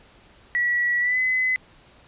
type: tone with pitch glide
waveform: sine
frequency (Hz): 1936 to 2025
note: B6 to B6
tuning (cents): -35 to +43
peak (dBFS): -19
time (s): 0.55-1.56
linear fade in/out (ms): 0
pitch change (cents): +78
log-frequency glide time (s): 1-1.19
effects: pink hiss -53 dBFS RMS until 2.07 s + resampled to 8000 Hz